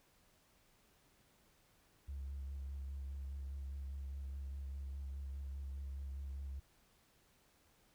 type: tone with vibrato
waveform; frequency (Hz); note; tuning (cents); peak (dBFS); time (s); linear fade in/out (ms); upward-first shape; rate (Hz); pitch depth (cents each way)
triangle; 68.5; C#2; -20; -38; 2.08-6.6; 10; sine; 4.9; 26
effects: tanh soft clip ceiling -39 dBFS + pink hiss -71 dBFS RMS until 7.94 s